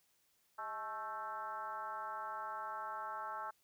sine tone with frequency modulation, 1096 Hz, C#6, 20 cents flat, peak -40 dBFS, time 0.58-3.51 s, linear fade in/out 10 ms, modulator 230 Hz, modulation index 1.6, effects white hiss -75 dBFS RMS until 3.63 s

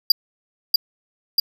square tone with echo, 4810 Hz, D8, 41 cents sharp, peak -9 dBFS, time 0.1-0.12 s, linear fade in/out 5 ms, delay 640 ms, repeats 2, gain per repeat -2 dB, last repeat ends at 1.4 s, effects none

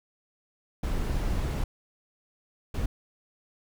brown noise bursts at uneven times, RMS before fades -28 dBFS, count 2, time 0.83-1.64 / 2.74-2.86 s, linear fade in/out 5 ms, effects none

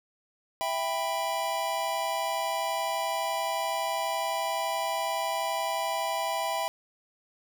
square chord, E minor, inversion none, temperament just, 659.3 / 791.1 / 988.9 Hz, E5 / G5 / B5, 0 / +16 / +2 cents, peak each -33 dBFS, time 0.61-6.68 s, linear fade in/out 0 ms, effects none

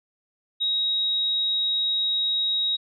sine tone, 3798 Hz, A#7, 32 cents sharp, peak -21 dBFS, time 0.6-2.77 s, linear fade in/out 20 ms, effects none

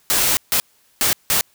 white noise bursts at uneven times, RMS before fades -17 dBFS, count 4, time 0.1-0.37 / 0.52-0.6 / 1.01-1.13 / 1.3-1.41 s, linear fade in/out 0 ms, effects white hiss -58 dBFS RMS until 1.54 s

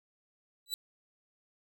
sawtooth tone with exponential growth, 3951 Hz, B7, in tune, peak -25 dBFS, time 0.66-0.74 s, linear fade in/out 1 ms, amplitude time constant 16 ms, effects none

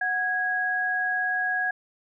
sine tone pair together, 736.3 / 1653 Hz, F#5 / G#6, -9 / -9 cents, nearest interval octave + major second, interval 1400 cents, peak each -30 / -24 dBFS, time 0.01-1.71 s, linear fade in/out 5 ms, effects none

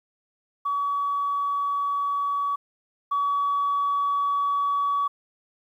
sine tone pair in turn, 1135 / 1135 Hz, C#6 / C#6, +41 / +41 cents, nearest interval unison, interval 0 cents, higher neither, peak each -22 / -20 dBFS, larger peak second, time 0.65-2.56 / 3.11-5.08 s, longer second, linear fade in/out 10 ms, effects tanh soft clip ceiling -17 dBFS + 10-bit

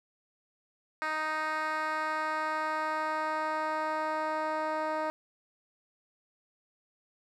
10% pulse tone with band-pass filter sweep, 311.1 Hz, D#4, in tune, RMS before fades -32 dBFS, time 1.02-5.1 s, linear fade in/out 0 ms, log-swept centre 1500 to 730 Hz, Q 1.2, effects none

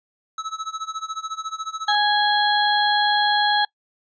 square tone with tremolo, 1300 Hz, E6, 24 cents flat, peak -25 dBFS, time 0.38-1.95 s, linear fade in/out 2 ms, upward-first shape sine, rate 14 Hz, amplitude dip 90%
harmonic tone, 830.6 Hz, G#5, in tune, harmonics 1 / 2 / 4 / 5, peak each -19 / -22 / -24 / -25 dBFS, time 1.88-3.65 s, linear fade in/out 5 ms
effects noise-tail reverb RT60 0.1 s tail -25 dB re dry + resampled to 16000 Hz

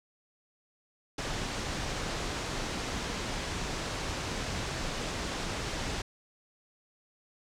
pink low-pass noise, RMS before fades -35 dBFS, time 1.18-6.02 s, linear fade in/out 5 ms, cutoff 7300 Hz, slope 24 dB/octave, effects none

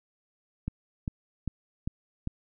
click train, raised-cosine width 5 ms, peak -18 dBFS, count 5, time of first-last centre 0.68-2.274 s, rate 2.51 Hz, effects none

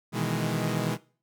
sawtooth chord, E major seventh, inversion second, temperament equal, 123.47 / 155.56 / 164.81 / 207.7 Hz, B2 / D#3 / E3 / G#3, 0 / 0 / 0 / 0 cents, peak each -28 dBFS, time 0.12-0.98 s, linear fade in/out 50 ms, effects noise-tail reverb RT60 0.4 s tail -20 dB re dry

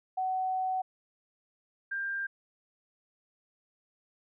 sine tone pair in turn, 750 / 1592 Hz, F#5 / G6, +23 / +26 cents, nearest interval octave + minor second, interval 1303 cents, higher second, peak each -28 / -31 dBFS, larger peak first, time 0.17-0.82 / 1.91-2.27 s, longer first, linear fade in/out 10 ms, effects none

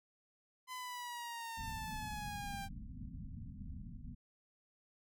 sawtooth exponential sweep, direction down, 1021 to 786 Hz, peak -39 dBFS, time 0.67-2.69 s, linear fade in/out 50 ms
pink low-pass noise, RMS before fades -47 dBFS, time 1.57-4.15 s, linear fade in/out 10 ms, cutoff 260 Hz, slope 96 dB/octave
effects none

